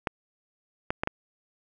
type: clicks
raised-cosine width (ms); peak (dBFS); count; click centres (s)
0.5; -11; 4; 0.072 / 0.905 / 1.035 / 1.074
effects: none